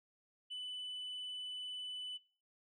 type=tone; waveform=sine; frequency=2994 Hz; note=F#7; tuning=20 cents sharp; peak=-39 dBFS; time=0.5-2.18 s; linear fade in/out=20 ms; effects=noise-tail reverb RT60 0.4 s tail -20 dB re dry + tanh soft clip ceiling -40 dBFS